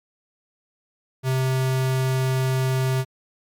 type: tone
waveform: square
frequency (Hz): 130.81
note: C3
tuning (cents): 0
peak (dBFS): -20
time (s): 1.23-3.05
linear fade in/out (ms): 50
effects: MP3 96 kbps